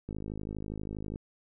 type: click train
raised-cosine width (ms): 3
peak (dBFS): -25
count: 57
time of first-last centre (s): 0.09-1.159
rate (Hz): 52.4
effects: none